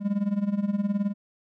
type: tone with tremolo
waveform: triangle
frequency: 202.4 Hz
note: G#3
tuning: 44 cents flat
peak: -18 dBFS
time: 0-1.14 s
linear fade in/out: 50 ms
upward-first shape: sine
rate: 19 Hz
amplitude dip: 80%
effects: none